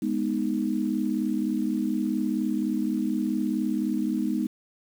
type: chord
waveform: sine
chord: G# minor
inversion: none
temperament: equal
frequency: 207.7 / 246.9 / 311.1 Hz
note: G#3 / B3 / D#4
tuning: 0 / 0 / 0 cents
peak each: -28 dBFS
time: 0.02-4.47 s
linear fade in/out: 5 ms
effects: 8-bit

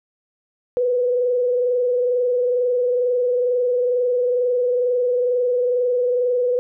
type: tone with frequency modulation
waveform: sine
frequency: 493.9 Hz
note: B4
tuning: in tune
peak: -16 dBFS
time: 0.77-6.59 s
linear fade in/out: 0 ms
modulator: 22.2 Hz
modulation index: 0.51
effects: none

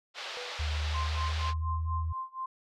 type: band-pass noise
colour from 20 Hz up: white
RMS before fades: -40 dBFS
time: 0.14-1.54 s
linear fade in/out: 50 ms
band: 480 to 4400 Hz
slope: 24 dB/octave
type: tone with exponential decay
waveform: sine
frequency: 492.9 Hz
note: B4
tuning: 3 cents flat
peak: -39 dBFS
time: 0.37-0.97 s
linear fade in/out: 0 ms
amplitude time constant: 130 ms
type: tone with pitch glide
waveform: sine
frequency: 75.7 to 81.13 Hz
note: D#2 to E2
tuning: -47 to -27 cents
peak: -29 dBFS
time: 0.59-2.13 s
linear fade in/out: 10 ms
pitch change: +120 cents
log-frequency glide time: 0.8-1.84 s
type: tone with tremolo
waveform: sine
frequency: 1046.5 Hz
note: C6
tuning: in tune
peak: -32 dBFS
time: 0.94-2.46 s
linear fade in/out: 5 ms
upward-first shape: sine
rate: 4.2 Hz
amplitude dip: 95%
effects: none

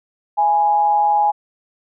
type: tone with amplitude modulation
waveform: sine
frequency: 830 Hz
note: G#5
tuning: 1 cent flat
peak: -10 dBFS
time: 0.37-1.32 s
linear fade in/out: 20 ms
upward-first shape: sine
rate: 156 Hz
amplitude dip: 50%
effects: none

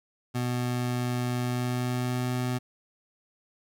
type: tone with pitch glide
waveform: 25% pulse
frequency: 123.47 to 125.05 Hz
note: B2 to B2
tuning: 0 to +22 cents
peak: -23 dBFS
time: 0.34-2.59 s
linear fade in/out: 20 ms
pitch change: +22 cents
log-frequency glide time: 1.37-2.28 s
effects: 10-bit

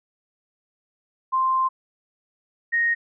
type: tone pair in turn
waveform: sine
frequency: 1046.5 / 1864.7 Hz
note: C6 / A#6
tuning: 0 / 0 cents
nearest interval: minor seventh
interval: 1000 cents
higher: second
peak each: -18 dBFS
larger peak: neither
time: 1.32-1.69 / 2.72-2.95 s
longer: first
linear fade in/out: 20 ms
effects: none

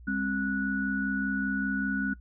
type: tone cluster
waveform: sine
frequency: 202.1 / 267.2 / 1471 Hz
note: G#3 / C4 / F#6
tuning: -47 / +36 / -11 cents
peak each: -31 dBFS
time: 0.07-2.14 s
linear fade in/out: 10 ms
effects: noise-tail reverb RT60 0.1 s tail -19 dB re dry + added 60 Hz sine -46 dBFS peak until 2.2 s

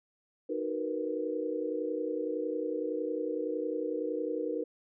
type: chord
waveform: sine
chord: B major seventh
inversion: first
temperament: just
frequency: 308.7 / 370.4 / 463 / 493.9 Hz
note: D#4 / F#4 / A#4 / B4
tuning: -14 / +2 / -12 / 0 cents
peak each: -36 / -39 / -35 / -36 dBFS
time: 0.49-4.64 s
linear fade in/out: 10 ms
effects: none

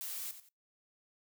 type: noise with echo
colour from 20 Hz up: blue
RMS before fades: -41 dBFS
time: 0.01-0.31 s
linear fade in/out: 0 ms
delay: 89 ms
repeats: 2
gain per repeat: -11 dB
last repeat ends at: 0.488 s
effects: noise-tail reverb RT60 0.2 s tail -24 dB re dry

